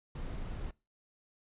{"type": "noise", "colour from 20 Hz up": "brown", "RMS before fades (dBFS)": -39, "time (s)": [0.15, 0.71], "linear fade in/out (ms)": 5, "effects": ["noise-tail reverb RT60 0.3 s tail -24 dB re dry", "resampled to 8000 Hz"]}